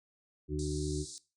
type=harmonic tone; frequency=74.7 Hz; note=D2; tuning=30 cents sharp; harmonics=1 / 2 / 4 / 5; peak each=-37 / -37 / -37 / -37 dBFS; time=0.48-1.06 s; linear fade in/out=50 ms
type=band-pass noise; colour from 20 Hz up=white; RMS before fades=-47 dBFS; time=0.59-1.18 s; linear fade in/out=0 ms; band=3800 to 9400 Hz; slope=96 dB/octave
effects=noise-tail reverb RT60 0.3 s tail -18 dB re dry